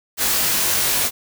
white noise with comb filter, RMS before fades -19 dBFS, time 0.17-1.11 s, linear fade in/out 50 ms, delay 20 ms, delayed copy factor +0.7, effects none

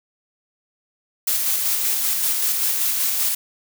blue noise with tremolo, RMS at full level -20 dBFS, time 1.27-3.35 s, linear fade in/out 5 ms, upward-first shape square, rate 5.2 Hz, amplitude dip 25%, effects none

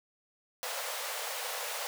pink high-pass noise, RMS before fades -37 dBFS, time 0.63-1.87 s, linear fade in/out 0 ms, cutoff 470 Hz, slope 96 dB/octave, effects none

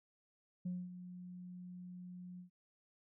sine tone with ADSR envelope, 179.8 Hz, F#3, 49 cents flat, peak -35 dBFS, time 0.65-2.5 s, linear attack 10 ms, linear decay 230 ms, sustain -12 dB, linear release 110 ms, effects tanh soft clip ceiling -34 dBFS

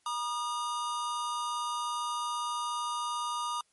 square tone pair together, 956.5 / 1219 Hz, A#5 / D#6, +44 / -36 cents, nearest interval major third, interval 420 cents, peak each -36 / -34 dBFS, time 0.06-3.61 s, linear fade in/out 2 ms, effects white hiss -71 dBFS RMS until 3.72 s + MP3 48 kbps

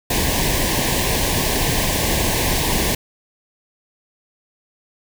pink band-stop noise, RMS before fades -19 dBFS, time 0.1-2.95 s, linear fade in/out 5 ms, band 1100 to 1600 Hz, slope 96 dB/octave, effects none

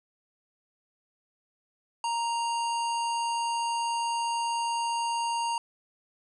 harmonic tone, 932.3 Hz, A#5, in tune, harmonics 1 / 3 / 5 / 7 / 9 / 10, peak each -27 / -37 / -41 / -44 / -46 / -47 dBFS, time 2.04-5.58 s, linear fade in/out 2 ms, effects none

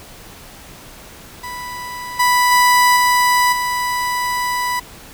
30% pulse tone with level steps, 987.8 Hz, B5, in tune, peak -24 / -9 / -7 / -9 / -15 dBFS, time 1.43-4.8 s, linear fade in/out 10 ms, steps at 2.19 / 2.51 / 2.96 / 3.52 s, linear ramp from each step 10 ms, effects pink hiss -39 dBFS RMS until 5.13 s

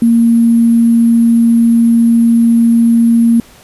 sine tone with sample-and-hold, 232 Hz, A#3, 8 cents flat, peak -5 dBFS, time 0.02-3.4 s, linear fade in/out 2 ms, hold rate 11025 Hz, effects pink hiss -41 dBFS RMS until 3.63 s + resampled to 32000 Hz

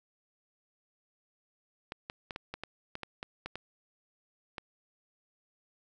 clicks, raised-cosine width 0.3 ms, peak -22 dBFS, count 12, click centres 1.921 / 2.099 / 2.308 / 2.361 / 2.54 / 2.636 / 2.954 / 3.033 / 3.229 / 3.46 / 3.556 / 4.582 s, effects none

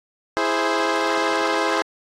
15% pulse chord, E augmented, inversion none, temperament equal, 329.6 / 415.3 / 523.3 Hz, E4 / G#4 / B#4, 0 / 0 / 0 cents, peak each -17 dBFS, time 0.37-1.82 s, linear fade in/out 0 ms, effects low-pass 5000 Hz 12 dB/octave + AAC 48 kbps

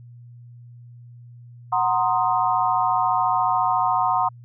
sine chord, C half-diminished seventh, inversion second, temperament equal, 740 / 932.3 / 1046.5 / 1244.5 Hz, Gb5 / Bb5 / C6 / Eb6, 0 / 0 / 0 / 0 cents, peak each -22 / -23 / -23 / -26 dBFS, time 1.72-4.29 s, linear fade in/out 10 ms, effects added 120 Hz sine -41 dBFS peak until 4.44 s

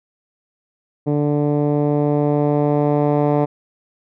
10% pulse tone with low-pass filter sweep, 146.83 Hz, D3, in tune, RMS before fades -17 dBFS, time 1.06-3.46 s, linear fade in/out 20 ms, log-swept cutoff 400 to 790 Hz, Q 0.88, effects none

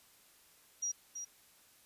sine tone with echo, 5740 Hz, F8, 47 cents sharp, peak -33 dBFS, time 0.82-0.92 s, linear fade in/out 10 ms, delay 330 ms, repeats 1, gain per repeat -7 dB, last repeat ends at 1.25 s, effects white hiss -64 dBFS RMS until 1.85 s + resampled to 32000 Hz

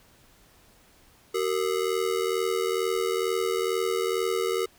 square ring-modulated tone, 420 Hz, G#4, 19 cents sharp, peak -22 dBFS, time 1.34-4.66 s, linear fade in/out 10 ms, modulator 41.1 Hz, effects pink hiss -58 dBFS RMS until 4.78 s

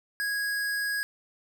square tone, 1654 Hz, G#6, 8 cents flat, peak -28 dBFS, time 0.2-1.03 s, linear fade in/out 0 ms, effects none

